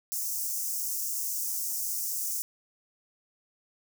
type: high-pass noise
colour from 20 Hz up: white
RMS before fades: -32 dBFS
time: 0.12-2.42 s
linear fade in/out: 0 ms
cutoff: 5500 Hz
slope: 48 dB/octave
effects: none